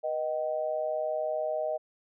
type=tone with amplitude modulation; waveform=sine; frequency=622.3 Hz; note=D#5; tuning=in tune; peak=-24 dBFS; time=0.03-1.78 s; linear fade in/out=20 ms; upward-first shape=sine; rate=140 Hz; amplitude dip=85%; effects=none